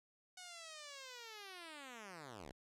5% pulse linear sweep, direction down, 741 to 55 Hz, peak -39 dBFS, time 0.37-2.52 s, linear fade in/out 5 ms, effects low-pass 10000 Hz 12 dB/octave

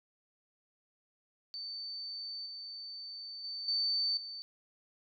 sine tone with level steps, 4551 Hz, C#8, 45 cents sharp, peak -39 / -42 / -38 / -29 / -41 dBFS, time 1.54-4.42 s, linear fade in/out 0 ms, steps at 2.46 / 3.44 / 3.68 / 4.17 s, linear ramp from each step 2 ms, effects none

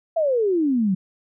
sine exponential sweep, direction down, 679 to 180 Hz, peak -17 dBFS, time 0.16-0.95 s, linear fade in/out 10 ms, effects none

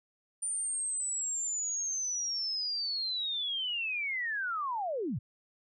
sine linear sweep, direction down, 9180 to 90.2 Hz, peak -31 dBFS, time 0.42-5.19 s, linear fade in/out 10 ms, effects none

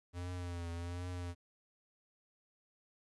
square tone with vibrato, 87.31 Hz, F2, in tune, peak -40 dBFS, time 0.13-1.35 s, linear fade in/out 50 ms, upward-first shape triangle, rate 1.3 Hz, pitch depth 59 cents each way, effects resampled to 24000 Hz + 12-bit

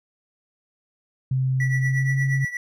sine tone with pitch glide, 130.81 to 134.95 Hz, C3 to C#3, 0 to -46 cents, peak -19 dBFS, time 1.31-2.45 s, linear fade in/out 5 ms, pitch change +54 cents, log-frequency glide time 1.77-2.19 s
triangle tone with tremolo, 1952 Hz, B6, 21 cents flat, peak -21 dBFS, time 1.6-2.57 s, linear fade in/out 2 ms, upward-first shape triangle, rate 8.5 Hz, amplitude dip 85%
effects none

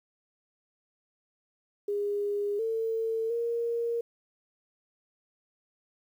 sine tone with pitch steps, 408.7 / 449.5 / 467.6 Hz, G#4 / A4 / A#4, -28 / +37 / +5 cents, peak -27 dBFS, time 1.88-4.01 s, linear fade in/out 5 ms, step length 710 ms, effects 10-bit

